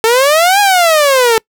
sawtooth exponential two-way sweep, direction up then down, 438.4 to 830.6 to 438.4 Hz, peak -3 dBFS, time 0.04-1.38 s, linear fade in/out 0 ms, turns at 0.6 s, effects noise-tail reverb RT60 0.1 s tail -26 dB re dry

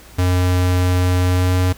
square tone with pitch glide, 90.5 to 91.34 Hz, F#2 to F#2, -38 to -22 cents, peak -14 dBFS, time 0.18-1.73 s, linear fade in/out 10 ms, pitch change +16 cents, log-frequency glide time 1.28-1.56 s, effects added 60 Hz sine -44 dBFS peak until 1.77 s + pink hiss -43 dBFS RMS until 1.77 s

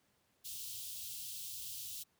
white band-stop noise, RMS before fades -45 dBFS, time 0.44-2.04 s, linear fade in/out 20 ms, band 130 to 2900 Hz, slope 48 dB/octave, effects pink hiss -75 dBFS RMS until 2.19 s + high-pass 80 Hz 12 dB/octave

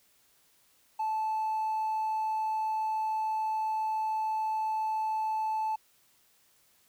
triangle tone, 873 Hz, A5, 14 cents flat, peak -25 dBFS, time 0.99-5.76 s, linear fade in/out 10 ms, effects tanh soft clip ceiling -24 dBFS + white hiss -66 dBFS RMS until 6.88 s

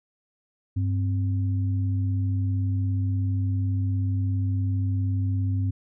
sine tone pair together, 97.99 / 261.6 Hz, G2 / C4, 0 / 0 cents, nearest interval octave + perfect fourth, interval 1700 cents, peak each -22 / -33 dBFS, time 0.76-5.71 s, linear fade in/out 10 ms, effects none

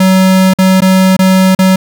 square tone with dropouts, 188.2 Hz, F#3, 30 cents sharp, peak -5 dBFS, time 0-1.76 s, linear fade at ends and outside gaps 5 ms, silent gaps 0.537-0.586 / 0.806-0.819 / 1.167-1.19 / 1.55-1.589 s, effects none

